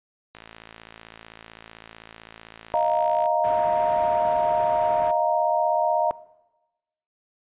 click train, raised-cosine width 0.3 ms, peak -25 dBFS, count 163, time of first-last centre 0.35-3.258 s, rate 55.7 Hz
sine chord, Eb suspended second, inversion none, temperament equal, 622.3 / 698.5 / 932.3 Hz, Eb5 / F5 / Bb5, 0 / 0 / 0 cents, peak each -23 dBFS, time 2.74-6.11 s, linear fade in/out 0 ms
white low-pass noise, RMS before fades -38 dBFS, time 3.44-5.11 s, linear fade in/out 0 ms, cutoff 1300 Hz, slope 12 dB/octave
effects noise-tail reverb RT60 1.0 s tail -19 dB re dry + resampled to 8000 Hz

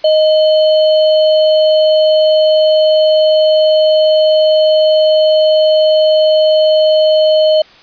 sine tone with sample-and-hold, 622.3 Hz, D#5, in tune, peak -6 dBFS, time 0.04-7.62 s, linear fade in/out 5 ms, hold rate 3675 Hz, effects white hiss -41 dBFS RMS until 7.82 s + resampled to 11025 Hz

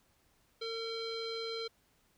square tone with low-pass filter, 454.2 Hz, A#4, 45 cents flat, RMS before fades -39 dBFS, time 0.61-1.68 s, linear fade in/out 10 ms, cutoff 3900 Hz, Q 7.9, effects pink hiss -71 dBFS RMS until 2.17 s

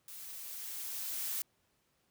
blue noise with level ramp, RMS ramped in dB -48 to -36 dBFS, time 0.08-1.42 s, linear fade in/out 2 ms, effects pink hiss -75 dBFS RMS until 2.1 s + high-pass 60 Hz 12 dB/octave

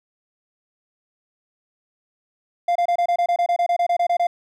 triangle tone bursts, 697 Hz, F5, 4 cents flat, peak -14 dBFS, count 16, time 2.68-4.27 s, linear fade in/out 5 ms, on 75 ms, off 26 ms, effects none

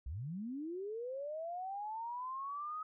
sine linear sweep, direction up, 55 to 1271 Hz, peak -39 dBFS, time 0.06-2.83 s, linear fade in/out 5 ms, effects none

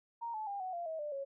sine tone with pitch steps, 932.3 / 864.9 / 802.3 / 744.3 / 690.4 / 640.5 / 594.1 / 551.2 Hz, A#5 / A5 / G5 / F#5 / F5 / E5 / D5 / C#5, 0 / -30 / +40 / +10 / -20 / -50 / +20 / -10 cents, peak -37 dBFS, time 0.21-1.25 s, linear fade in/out 20 ms, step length 130 ms, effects none

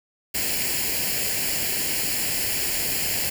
white noise with comb filter, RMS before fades -25 dBFS, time 0.34-3.3 s, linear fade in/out 10 ms, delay 0.41 ms, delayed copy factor +0.7, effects none

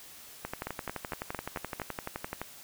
two click trains, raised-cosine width 0.5 ms, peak -19 / -19 dBFS, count 6 / 24, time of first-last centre 0.67-1.799 / 0.45-2.416 s, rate 4.43 / 11.7 Hz, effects white hiss -50 dBFS RMS until 2.63 s

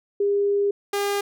sine / sawtooth tone pair in turn, 403.9 / 403.9 Hz, G#4 / G#4, -48 / -48 cents, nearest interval unison, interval 0 cents, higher neither, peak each -18 dBFS, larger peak neither, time 0.2-0.71 / 0.93-1.21 s, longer first, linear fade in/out 5 ms, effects none

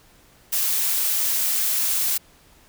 blue noise, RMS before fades -22 dBFS, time 0.52-2.18 s, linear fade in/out 10 ms, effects pink hiss -54 dBFS RMS until 2.68 s

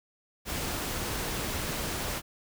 pink noise, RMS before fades -33 dBFS, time 0.45-2.22 s, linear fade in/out 50 ms, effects none

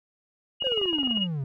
sine tone with tremolo, 2876 Hz, F#7, 50 cents flat, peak -22 dBFS, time 0.6-1.27 s, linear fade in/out 20 ms, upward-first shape sine, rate 18 Hz, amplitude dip 75%
clicks, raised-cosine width 1 ms, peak -26 dBFS, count 12, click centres 0.623 / 0.669 / 0.72 / 0.776 / 0.815 / 0.857 / 0.93 / 0.985 / 1.032 / 1.074 / 1.11 / 1.173 s
triangle exponential sweep, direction down, 548 to 129.8 Hz, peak -25 dBFS, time 0.64-1.44 s, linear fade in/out 2 ms
effects none

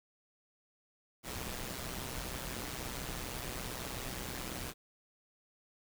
pink noise with amplitude modulation, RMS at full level -38 dBFS, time 1.23-4.74 s, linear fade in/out 50 ms, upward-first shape sine, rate 126 Hz, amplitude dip 70%, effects none

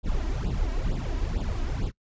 brown noise with flanger, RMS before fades -27 dBFS, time 0.03-1.92 s, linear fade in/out 50 ms, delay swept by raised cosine 0.24 to 3.14 ms, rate 2.2 Hz, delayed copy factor +0.9, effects noise-tail reverb RT60 0.1 s tail -24 dB re dry + resampled to 16000 Hz

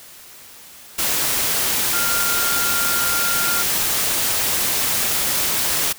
sine tone in noise, 1396.9 Hz, F6, in tune, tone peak -23 dBFS, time 1.93-3.63 s, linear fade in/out 10 ms, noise white, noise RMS -20 dBFS, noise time 0.98-5.93 s, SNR -6 dB, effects white hiss -42 dBFS RMS until 5.98 s

